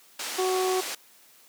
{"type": "band-pass noise", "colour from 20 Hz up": "white", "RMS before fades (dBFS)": -34, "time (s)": [0.19, 0.95], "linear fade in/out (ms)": 5, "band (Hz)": [330, 7500], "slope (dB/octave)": 12}
{"type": "harmonic tone", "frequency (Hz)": 372.1, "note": "F#4", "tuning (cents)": 10, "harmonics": [1, 2, 3], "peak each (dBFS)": [-24, -30, -34], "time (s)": [0.38, 0.81], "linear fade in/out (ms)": 10}
{"effects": ["white hiss -56 dBFS RMS until 1.48 s", "high-pass 200 Hz 12 dB/octave"]}